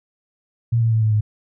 sine tone with pitch steps, 116.54 / 113.94 / 111.41 / 108.92 / 106.5 Hz, A#2 / A#2 / A2 / A2 / G#2, 0 / -39 / +22 / -17 / +44 cents, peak -14 dBFS, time 0.72-1.21 s, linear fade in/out 10 ms, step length 98 ms, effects none

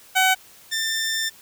15% pulse tone pair in turn, 754 / 1788.8 Hz, F#5 / A6, +32 / +28 cents, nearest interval octave + minor third, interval 1496 cents, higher second, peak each -9 / -16 dBFS, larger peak first, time 0.15-0.35 / 0.71-1.3 s, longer second, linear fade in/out 20 ms, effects white hiss -49 dBFS RMS until 1.41 s

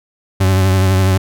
40% pulse tone with vibrato, 94.8 Hz, F#2, 43 cents sharp, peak -9 dBFS, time 0.4-1.18 s, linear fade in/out 10 ms, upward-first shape triangle, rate 12 Hz, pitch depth 45 cents each way, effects none

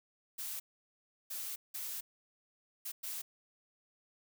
blue noise bursts at uneven times, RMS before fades -41 dBFS, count 5, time 0.38-0.6 / 1.3-1.56 / 1.74-2.01 / 2.85-2.92 / 3.03-3.22 s, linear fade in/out 10 ms, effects none

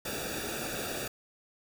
pink noise with comb filter, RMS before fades -36 dBFS, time 0.05-1.08 s, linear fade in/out 5 ms, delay 0.96 ms, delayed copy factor -0.9, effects none

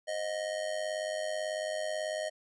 square tone with amplitude modulation, 622.3 Hz, D#5, in tune, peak -30 dBFS, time 0.07-2.3 s, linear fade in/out 20 ms, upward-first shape sine, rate 98.2 Hz, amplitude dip 70%, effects resampled to 24000 Hz

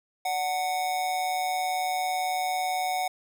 square tone with amplitude modulation, 740 Hz, F#5, in tune, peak -24 dBFS, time 0.25-3.08 s, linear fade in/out 5 ms, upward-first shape sine, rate 158 Hz, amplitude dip 55%, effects none

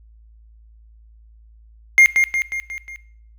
triangle tone with echo, 2122 Hz, C7, 24 cents sharp, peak -5 dBFS, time 1.98-2.06 s, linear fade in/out 0 ms, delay 180 ms, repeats 5, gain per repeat -5 dB, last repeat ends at 2.96 s, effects noise-tail reverb RT60 0.6 s tail -18 dB re dry + added 55 Hz sine -45 dBFS peak until 3.38 s

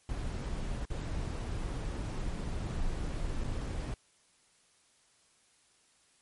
brown noise with dropouts, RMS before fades -35 dBFS, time 0.09-3.94 s, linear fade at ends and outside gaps 2 ms, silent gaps 0.853-0.902 / 3.438-3.442 s, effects white hiss -67 dBFS RMS until 6.21 s + MP3 48 kbps

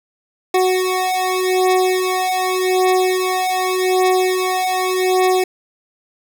25% pulse beating tone pair, 370 / 370.85 Hz, F#4 / F#4, 0 / +4 cents, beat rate 0.85 Hz, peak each -14 dBFS, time 0.54-5.44 s, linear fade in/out 5 ms, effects none

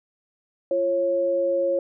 sine tone pair together, 344.6 / 547 Hz, F4 / C#5, -23 / -23 cents, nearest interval minor sixth, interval 800 cents, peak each -28 / -20 dBFS, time 0.71-1.79 s, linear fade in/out 2 ms, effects none

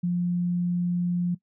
sine tone, 176 Hz, F3, 14 cents sharp, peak -22 dBFS, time 0.03-1.35 s, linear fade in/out 10 ms, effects noise-tail reverb RT60 0.1 s tail -18 dB re dry

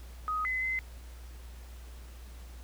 sine tone with pitch steps, 1254 / 2031 / 2054 Hz, D#6 / B6 / C7, +13 / +48 / -33 cents, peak -29 dBFS, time 0.28-0.79 s, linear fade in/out 0 ms, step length 170 ms, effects added 60 Hz sine -44 dBFS peak until 2.63 s + pink hiss -56 dBFS RMS until 2.63 s

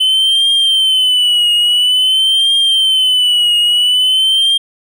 triangle tone with vibrato, 3036 Hz, F#7, 44 cents sharp, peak -7 dBFS, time 0-4.58 s, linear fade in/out 10 ms, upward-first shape triangle, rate 0.49 Hz, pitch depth 100 cents each way, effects none

